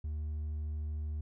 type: tone with hard clipping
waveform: sine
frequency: 76.1 Hz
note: D#2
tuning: 38 cents flat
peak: -35 dBFS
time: 0.04-1.21 s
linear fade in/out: 5 ms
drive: 2 dB
effects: none